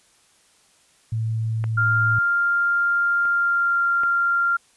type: tone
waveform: sine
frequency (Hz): 111.7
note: A2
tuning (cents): +27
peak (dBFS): -21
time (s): 1.12-2.19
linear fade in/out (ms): 5
type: clicks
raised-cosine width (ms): 0.5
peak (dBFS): -18 / -25 / -19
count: 3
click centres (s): 1.641 / 3.254 / 4.035
type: tone with pitch glide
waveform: sine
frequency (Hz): 1396.9 to 1388.1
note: F6 to F6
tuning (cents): 0 to -11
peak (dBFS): -17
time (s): 1.77-4.57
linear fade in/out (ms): 10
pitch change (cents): -11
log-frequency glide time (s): 3.27-3.78
effects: white hiss -58 dBFS RMS until 4.76 s + resampled to 24000 Hz